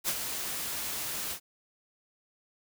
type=noise with ADSR envelope; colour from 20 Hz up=white; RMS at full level=-28 dBFS; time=0.04-1.4 s; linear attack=45 ms; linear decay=52 ms; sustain=-7 dB; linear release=83 ms; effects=none